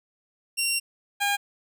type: tone pair in turn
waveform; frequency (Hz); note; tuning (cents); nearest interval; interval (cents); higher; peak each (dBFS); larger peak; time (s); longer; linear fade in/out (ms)
15% pulse; 2753 / 809.1; F7 / G#5; -25 / -45; octave + major sixth; 2120; first; -16; neither; 0.57-0.8 / 1.2-1.37; first; 20
effects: none